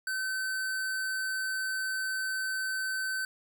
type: tone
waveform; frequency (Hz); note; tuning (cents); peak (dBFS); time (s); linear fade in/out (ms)
square; 1532; G6; -40; -31; 0.07-3.25; 2
effects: none